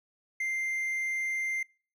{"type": "tone", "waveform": "triangle", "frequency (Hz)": 2093, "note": "C7", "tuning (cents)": 0, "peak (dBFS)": -27, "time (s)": [0.4, 1.63], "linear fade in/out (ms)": 5, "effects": ["noise-tail reverb RT60 0.4 s tail -26 dB re dry"]}